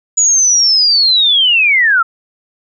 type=linear sweep; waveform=sine; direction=down; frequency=6920 to 1298 Hz; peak=-7 dBFS; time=0.17-2.03 s; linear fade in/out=10 ms; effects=none